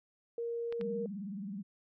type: tone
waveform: sine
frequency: 467.7 Hz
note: A#4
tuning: 6 cents sharp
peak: -34 dBFS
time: 0.38-1.06 s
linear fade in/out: 2 ms
type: clicks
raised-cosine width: 0.3 ms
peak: -30 dBFS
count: 2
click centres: 0.725 / 0.812 s
type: tone with vibrato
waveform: sine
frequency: 198.5 Hz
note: G3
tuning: 22 cents sharp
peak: -38 dBFS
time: 0.79-1.63 s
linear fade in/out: 20 ms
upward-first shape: sine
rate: 19 Hz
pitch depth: 150 cents each way
effects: none